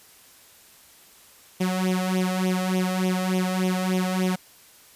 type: tone with flanger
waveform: sawtooth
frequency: 185 Hz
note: F#3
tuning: in tune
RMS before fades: -24 dBFS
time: 1.6-4.36 s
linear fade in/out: 10 ms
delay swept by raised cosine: 0.32 to 1.62 ms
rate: 3.4 Hz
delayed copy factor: +0.8
effects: white hiss -52 dBFS RMS until 4.95 s + resampled to 32000 Hz